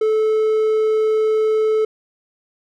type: tone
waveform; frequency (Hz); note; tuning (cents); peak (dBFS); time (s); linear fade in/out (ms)
triangle; 435.2; A4; -19; -12; 0.01-1.85; 5
effects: none